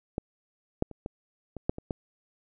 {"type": "clicks", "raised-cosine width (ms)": 2, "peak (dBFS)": [-16, -11, -29, -21, -24, -11, -24, -17], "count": 8, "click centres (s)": [0.181, 0.824, 0.913, 1.061, 1.567, 1.695, 1.784, 1.908], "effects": []}